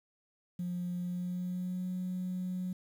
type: tone with pitch glide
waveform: sine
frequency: 177.4 to 182.81 Hz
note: F3 to F#3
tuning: +27 to -21 cents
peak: -32 dBFS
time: 0.59-2.73 s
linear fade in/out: 5 ms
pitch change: +52 cents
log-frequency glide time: 0.99-1.85 s
effects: tanh soft clip ceiling -30 dBFS + 10-bit